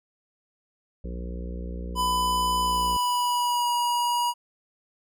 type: harmonic tone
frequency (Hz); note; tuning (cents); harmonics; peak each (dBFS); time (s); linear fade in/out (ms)
59.8; A#1; +45; 1 / 3 / 4 / 5 / 6 / 7 / 8 / 9; -32 / -38 / -46 / -46 / -48 / -46 / -46 / -48; 1.04-2.97; 5
type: tone with pitch glide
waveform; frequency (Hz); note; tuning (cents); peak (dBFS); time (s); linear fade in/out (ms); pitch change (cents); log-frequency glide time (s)
square; 1000 to 961.5; B5 to B5; +21 to -47; -23; 1.95-4.34; 50; -68; 2.62-3.73
effects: none